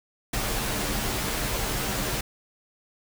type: noise with comb filter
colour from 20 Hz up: pink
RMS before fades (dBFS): -28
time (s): 0.33-2.21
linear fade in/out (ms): 5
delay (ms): 12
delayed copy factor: -0.65
effects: none